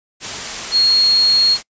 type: tone in noise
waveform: sine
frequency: 4296 Hz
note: C8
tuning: 45 cents sharp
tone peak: -10 dBFS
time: 0.71-1.58 s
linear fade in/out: 50 ms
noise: white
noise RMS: -25 dBFS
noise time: 0.2-1.63 s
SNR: +12 dB
effects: noise-tail reverb RT60 0.1 s tail -26 dB re dry + resampled to 16000 Hz